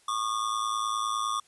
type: ring-modulated tone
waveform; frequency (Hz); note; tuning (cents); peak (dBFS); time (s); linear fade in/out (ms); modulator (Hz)
square; 1158; D6; -25; -25; 0.08-1.4; 5; 54.9
effects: white hiss -62 dBFS RMS until 1.47 s + resampled to 24000 Hz